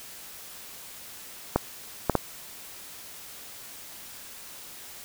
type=clicks; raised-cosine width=1 ms; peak=-6 dBFS; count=3; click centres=1.56 / 2.097 / 2.153 s; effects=white hiss -44 dBFS RMS until 5.04 s